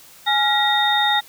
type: tone cluster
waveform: sine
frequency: 834 / 1391 / 1909 / 3688 Hz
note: G#5 / F6 / A#6 / A#7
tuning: +7 / -7 / +41 / -19 cents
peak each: -19 / -27 / -22 / -19 dBFS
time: 0.26-1.21 s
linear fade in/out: 20 ms
effects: white hiss -46 dBFS RMS until 1.28 s